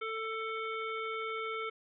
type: harmonic tone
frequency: 443.8 Hz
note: A4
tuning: 15 cents sharp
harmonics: 1 / 3 / 5 / 7 / 8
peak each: -39 / -38 / -41 / -50 / -52 dBFS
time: 0.01-1.7 s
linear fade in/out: 10 ms
effects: none